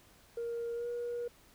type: tone with pitch glide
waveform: sine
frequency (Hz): 468.5 to 478.6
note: A#4 to A#4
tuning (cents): +9 to +46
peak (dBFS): -33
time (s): 0.37-1.28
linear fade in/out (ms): 5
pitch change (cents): +37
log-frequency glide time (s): 0.74-0.87
effects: tanh soft clip ceiling -32 dBFS + pink hiss -62 dBFS RMS until 1.54 s